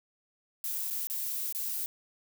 violet noise with dropouts, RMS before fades -34 dBFS, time 0.64-1.86 s, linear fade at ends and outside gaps 1 ms, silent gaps 0.902-0.908 / 1.071-1.099 / 1.525-1.548 s, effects none

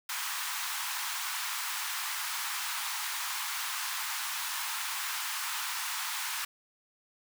pink high-pass noise, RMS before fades -35 dBFS, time 0.09-6.45 s, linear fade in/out 5 ms, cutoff 890 Hz, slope 48 dB/octave, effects none

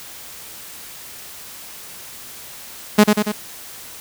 sawtooth tone with echo, 210.2 Hz, G#3, 21 cents sharp, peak -3 dBFS, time 2.98-3.04 s, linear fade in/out 10 ms, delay 94 ms, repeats 3, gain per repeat -4 dB, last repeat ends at 3.322 s, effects white hiss -37 dBFS RMS until 4 s

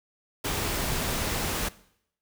pink noise, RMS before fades -29 dBFS, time 0.44-1.69 s, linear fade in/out 10 ms, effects noise-tail reverb RT60 0.7 s tail -19 dB re dry

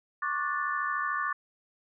sine chord, D major seventh, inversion third, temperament just, 1101.2 / 1174.7 / 1468.3 / 1762 Hz, C#6 / D6 / F#6 / A6, -12 / 0 / -14 / +2 cents, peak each -34 / -32 / -36 / -33 dBFS, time 0.22-1.33 s, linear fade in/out 5 ms, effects none

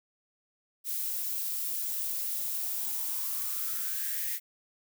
violet noise with high-pass filter sweep, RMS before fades -33 dBFS, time 0.84-4.4 s, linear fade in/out 50 ms, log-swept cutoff 250 to 2000 Hz, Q 7.5, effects none

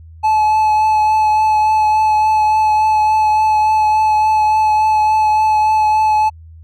triangle tone with vibrato, 861 Hz, A5, 38 cents flat, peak -8 dBFS, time 0.23-6.3 s, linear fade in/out 20 ms, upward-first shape triangle, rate 3.5 Hz, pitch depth 18 cents each way, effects added 81 Hz sine -35 dBFS peak until 6.63 s

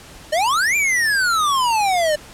square exponential two-way sweep, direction up then down, 587.3 to 2409 to 587.3 Hz, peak -16 dBFS, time 0.32-2.16 s, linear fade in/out 10 ms, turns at 0.76 s, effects pink hiss -41 dBFS RMS until 2.33 s + low-pass 11000 Hz 12 dB/octave

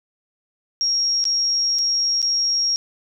sine tone with dropouts, 5588 Hz, F8, in tune, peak -17 dBFS, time 0.81-2.76 s, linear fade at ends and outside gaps 0 ms, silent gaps 1.241-1.253 / 1.786-1.79 / 2.218-2.227 s, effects none

